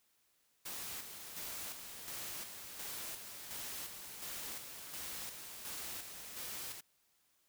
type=noise with tremolo; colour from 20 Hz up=white; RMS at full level=-44 dBFS; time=0.65-6.81 s; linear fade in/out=10 ms; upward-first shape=square; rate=1.4 Hz; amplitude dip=45%; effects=white hiss -75 dBFS RMS until 7.48 s